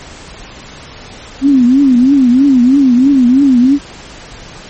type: tone with vibrato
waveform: sine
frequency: 261.2 Hz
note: C4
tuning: 3 cents flat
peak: -4 dBFS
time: 1.41-3.79 s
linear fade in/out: 50 ms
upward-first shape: triangle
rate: 3.1 Hz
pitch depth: 180 cents each way
effects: pink hiss -32 dBFS RMS until 4.69 s + MP3 32 kbps